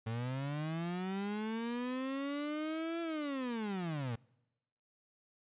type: linear two-way sweep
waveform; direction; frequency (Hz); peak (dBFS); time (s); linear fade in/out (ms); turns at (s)
35% pulse; up then down; 110 to 338.3 to 110; -34; 0.06-4.16; 10; 3.01
effects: noise-tail reverb RT60 1.0 s tail -26 dB re dry + resampled to 8000 Hz